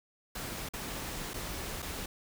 pink noise with dropouts, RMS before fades -39 dBFS, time 0.35-2.06 s, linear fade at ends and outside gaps 5 ms, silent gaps 0.689-0.735 / 1.335-1.34 / 1.821-1.824 s, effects none

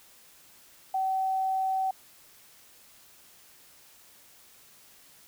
sine tone, 763 Hz, G5, 47 cents flat, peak -25 dBFS, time 0.94-1.91 s, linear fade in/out 5 ms, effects white hiss -56 dBFS RMS until 5.27 s

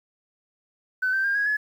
sine tone with pitch steps, 1513 / 1558.2 / 1604.8 / 1652.8 / 1702.2 Hz, F#6 / G6 / G6 / G#6 / G#6, +38 / -11 / +40 / -9 / +42 cents, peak -20 dBFS, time 1.02-1.57 s, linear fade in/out 10 ms, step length 110 ms, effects tanh soft clip ceiling -16 dBFS + 9-bit

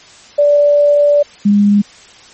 sine tone pair in turn, 582 / 204.2 Hz, D5 / G#3, -16 / -29 cents, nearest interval octave + tritone, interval 1813 cents, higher first, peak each -6 dBFS, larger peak neither, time 0.38-1.23 / 1.45-1.82 s, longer first, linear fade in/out 10 ms, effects white hiss -40 dBFS RMS until 2.33 s + MP3 32 kbps

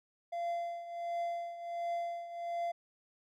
triangle tone with tremolo, 687 Hz, F5, 29 cents flat, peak -30 dBFS, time 0.32-2.72 s, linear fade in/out 10 ms, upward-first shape triangle, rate 1.4 Hz, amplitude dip 75%, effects none

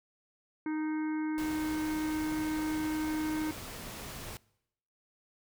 harmonic tone, 309.8 Hz, D#4, 7 cents flat, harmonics 1 / 3 / 4 / 5 / 6 / 7, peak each -31 / -44 / -53 / -47 / -56 / -49 dBFS, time 0.66-3.51 s, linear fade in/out 2 ms
pink noise, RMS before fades -43 dBFS, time 1.38-4.37 s, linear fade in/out 0 ms
effects noise-tail reverb RT60 0.8 s tail -23 dB re dry

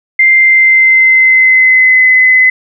sine tone with pitch glide, 2093 to 2029 Hz, C7 to B6, 0 to +46 cents, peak -3 dBFS, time 0.19-2.5 s, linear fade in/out 5 ms, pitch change -54 cents, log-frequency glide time 0.34-2.07 s, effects none

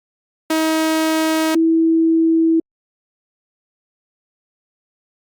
sawtooth / sine tone pair in turn, 317.8 / 326.2 Hz, D#4 / E4, +37 / -18 cents, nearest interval unison, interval 45 cents, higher second, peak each -11 dBFS, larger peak neither, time 0.5-1.55 / 1.55-2.6 s, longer neither, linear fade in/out 5 ms, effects Opus 48 kbps

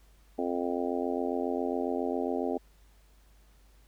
harmonic tone, 87.31 Hz, F2, in tune, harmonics 3 / 4 / 5 / 6 / 7 / 8 / 9, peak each -33 / -35 / -34 / -42 / -37 / -40 / -39 dBFS, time 0.38-2.58 s, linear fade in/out 10 ms, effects added 50 Hz sine -57 dBFS peak until 3.87 s + pink hiss -66 dBFS RMS until 3.87 s

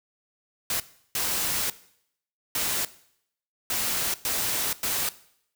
white noise bursts at uneven times, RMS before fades -27 dBFS, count 6, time 0.7-0.8 / 1.15-1.7 / 2.55-2.85 / 3.7-4.14 / 4.25-4.73 / 4.83-5.09 s, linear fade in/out 2 ms, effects noise-tail reverb RT60 0.7 s tail -18 dB re dry

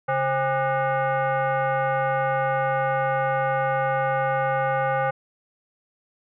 sine tone with frequency modulation, 138.59 Hz, C#3, in tune, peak -20 dBFS, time 0.08-5.11 s, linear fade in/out 10 ms, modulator 670 Hz, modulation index 1.9, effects none

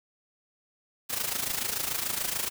white noise with amplitude modulation, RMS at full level -28 dBFS, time 1.09-2.5 s, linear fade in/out 20 ms, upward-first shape sine, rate 26.9 Hz, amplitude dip 70%, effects none

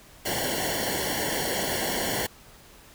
pink noise with comb filter, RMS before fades -28 dBFS, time 0.25-2.27 s, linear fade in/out 10 ms, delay 0.8 ms, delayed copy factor -0.95, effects pink hiss -51 dBFS RMS until 2.94 s

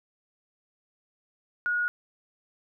sine tone, 1447 Hz, F#6, 39 cents flat, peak -24 dBFS, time 1.66-1.88 s, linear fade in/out 0 ms, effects none

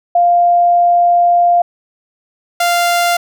sine / sawtooth tone pair in turn, 698.5 / 695.8 Hz, F5 / F5, 0 / -7 cents, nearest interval unison, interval 7 cents, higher first, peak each -7 dBFS, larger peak neither, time 0.15-1.62 / 2.6-3.17 s, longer first, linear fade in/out 5 ms, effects none

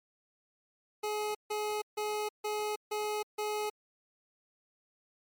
25% pulse tone bursts, 422.4 Hz, G#4, 29 cents sharp, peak -28 dBFS, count 6, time 1.03-3.7 s, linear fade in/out 10 ms, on 320 ms, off 150 ms, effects MP3 96 kbps

